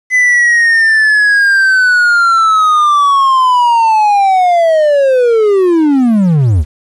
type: linear sweep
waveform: triangle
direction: down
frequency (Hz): 2021 to 65.8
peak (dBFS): -4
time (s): 0.1-6.65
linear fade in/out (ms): 50
effects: resampled to 24000 Hz + 7-bit